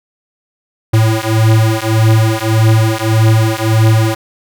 square beating tone pair, 110 / 111.7 Hz, A2 / A2, 0 / +27 cents, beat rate 1.7 Hz, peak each -12 dBFS, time 0.93-4.15 s, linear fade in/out 10 ms, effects none

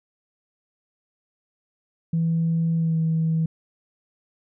sine tone with pitch glide, 164.81 to 161.51 Hz, E3 to E3, 0 to -35 cents, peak -18 dBFS, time 2.13-3.46 s, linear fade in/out 5 ms, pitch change -35 cents, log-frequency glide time 2.76-2.97 s, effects tanh soft clip ceiling -15 dBFS

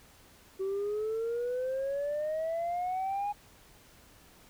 sine exponential sweep, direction up, 380 to 830.6 Hz, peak -28 dBFS, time 0.59-3.33 s, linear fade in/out 20 ms, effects tanh soft clip ceiling -28 dBFS + pink hiss -58 dBFS RMS until 4.49 s

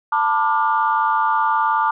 sine chord, B half-diminished seventh, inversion third, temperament just, 889 / 987.8 / 1185.3 / 1422.4 Hz, A5 / B5 / D6 / F6, +18 / 0 / +16 / +31 cents, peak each -18 / -24 / -19 / -24 dBFS, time 0.12-1.91 s, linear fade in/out 5 ms, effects tanh soft clip ceiling -5 dBFS

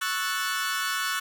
sawtooth chord, F# minor seventh, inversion second, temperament equal, 1108.7 / 1318.5 / 1480 / 1760 Hz, C#6 / E6 / F#6 / A6, 0 / 0 / 0 / 0 cents, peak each -29 / -30 / -26 / -30 dBFS, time 0.01-1.2 s, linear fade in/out 10 ms, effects none

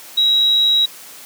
sine tone, 3853 Hz, B7, 44 cents flat, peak -11 dBFS, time 0.17-0.86 s, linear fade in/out 10 ms, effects white hiss -38 dBFS RMS until 1.25 s + high-pass 200 Hz 12 dB/octave

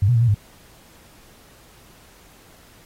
sine tone with pitch steps, 99 / 122.9 / 114.8 / 120.1 / 102.9 Hz, G2 / B2 / A#2 / B2 / G#2, +18 / -8 / -26 / -48 / -16 cents, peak -13 dBFS, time 0.02-0.345 s, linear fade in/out 5 ms, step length 65 ms, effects pink hiss -51 dBFS RMS until 2.85 s + AAC 48 kbps

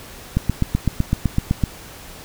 click train, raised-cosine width 5 ms, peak -4 dBFS, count 11, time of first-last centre 0.37-1.637 s, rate 7.89 Hz, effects pink hiss -39 dBFS RMS until 2.24 s

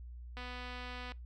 click train, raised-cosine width 0.3 ms, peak -30 dBFS, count 187, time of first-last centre 0.37-1.12 s, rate 248 Hz, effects noise-tail reverb RT60 0.2 s tail -22 dB re dry + added 60 Hz sine -45 dBFS peak until 1.25 s

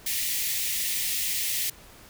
white high-pass noise, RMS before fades -28 dBFS, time 0.06-1.7 s, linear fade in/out 5 ms, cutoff 1800 Hz, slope 96 dB/octave, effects pink hiss -50 dBFS RMS until 2.09 s

